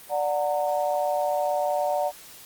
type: chord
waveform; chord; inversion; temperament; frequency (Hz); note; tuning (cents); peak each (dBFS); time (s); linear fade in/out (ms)
sine; D augmented; none; just; 587.3 / 734.2 / 917.7; D5 / F#5 / A#5; 0 / -14 / -27; -25 / -26 / -31; 0.09-2.12; 50
effects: white hiss -46 dBFS RMS until 2.45 s + Opus 32 kbps